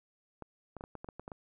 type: clicks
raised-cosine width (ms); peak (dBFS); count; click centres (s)
1; -29; 10; 0.423 / 0.767 / 0.809 / 0.839 / 0.953 / 1.045 / 1.088 / 1.196 / 1.279 / 1.318
effects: none